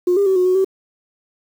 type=tone with pitch steps; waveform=sine; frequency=357.7 / 401.2 / 381.4 / 364.1 / 368.4 / 382.7 Hz; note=F4 / G4 / G4 / F#4 / F#4 / G4; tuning=+41 / +40 / -47 / -28 / -7 / -42 cents; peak=-11 dBFS; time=0.07-0.646 s; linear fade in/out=5 ms; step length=96 ms; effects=tanh soft clip ceiling -8 dBFS + 7-bit